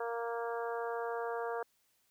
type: harmonic tone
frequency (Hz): 233.1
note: A#3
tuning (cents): 0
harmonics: 2 / 3 / 4 / 5 / 6 / 7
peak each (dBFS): -37 / -41 / -43 / -45 / -47 / -48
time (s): 0-1.63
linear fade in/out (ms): 5
effects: white hiss -74 dBFS RMS until 2.1 s